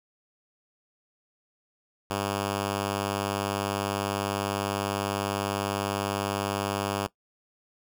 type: tone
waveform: 5% pulse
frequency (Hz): 100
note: G2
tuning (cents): +35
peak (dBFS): -16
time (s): 2.1-7.07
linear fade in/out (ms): 5
effects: noise-tail reverb RT60 0.1 s tail -18 dB re dry